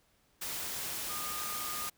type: tone in noise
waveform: sine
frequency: 1223 Hz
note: D#6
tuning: 30 cents flat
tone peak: -41 dBFS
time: 1.09-1.89 s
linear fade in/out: 10 ms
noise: white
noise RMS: -38 dBFS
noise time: 0.41-1.9 s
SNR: -6 dB
effects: pink hiss -70 dBFS RMS until 1.97 s